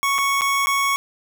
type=tone with dropouts; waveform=25% pulse; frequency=1108.7 Hz; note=C#6; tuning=in tune; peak=-14 dBFS; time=0.03-0.96 s; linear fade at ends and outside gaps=0 ms; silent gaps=0.182-0.186 / 0.41-0.418 / 0.66-0.67 s; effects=none